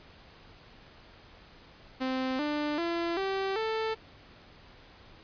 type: tone with pitch steps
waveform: sawtooth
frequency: 260 / 296.9 / 339.1 / 387.3 / 442.3 Hz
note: C4 / D4 / E4 / G4 / A4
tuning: -11 / +19 / +49 / -21 / +9 cents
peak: -25 dBFS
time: 2-3.95 s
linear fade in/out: 20 ms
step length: 390 ms
effects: pink hiss -54 dBFS RMS until 5.23 s + resampled to 11025 Hz